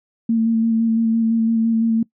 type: tone with vibrato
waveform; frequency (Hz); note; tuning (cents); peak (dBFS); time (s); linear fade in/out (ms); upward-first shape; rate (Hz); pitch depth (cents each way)
sine; 226.5; A#3; -50; -14; 0.29-2.03; 5; square; 5.9; 15
effects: noise-tail reverb RT60 0.1 s tail -22 dB re dry